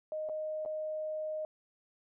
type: tone with dropouts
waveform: sine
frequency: 620 Hz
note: D#5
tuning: 6 cents flat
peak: -34 dBFS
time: 0.12-1.45 s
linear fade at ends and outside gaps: 1 ms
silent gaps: 0.289-0.295 / 0.651-0.659 s
effects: none